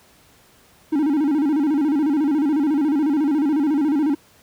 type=tone with vibrato; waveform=triangle; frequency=293.7 Hz; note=D4; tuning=in tune; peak=-14 dBFS; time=0.92-4.15 s; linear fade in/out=10 ms; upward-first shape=square; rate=14 Hz; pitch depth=110 cents each way; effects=pink hiss -53 dBFS RMS until 4.42 s + high-pass 60 Hz 12 dB/octave